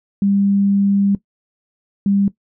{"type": "tone pair in turn", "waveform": "sine", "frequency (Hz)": [199.1, 199.1], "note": ["G3", "G3"], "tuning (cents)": [27, 27], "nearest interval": "unison", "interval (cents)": 0, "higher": "neither", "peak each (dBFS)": -12, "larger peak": "neither", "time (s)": [[0.22, 1.15], [2.06, 2.28]], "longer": "first", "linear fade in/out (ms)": 2, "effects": ["noise-tail reverb RT60 0.1 s tail -17 dB re dry"]}